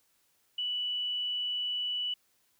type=tone; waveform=sine; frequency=2960 Hz; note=F#7; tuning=in tune; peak=-30 dBFS; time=0.58-2.14 s; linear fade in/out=5 ms; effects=white hiss -71 dBFS RMS until 2.59 s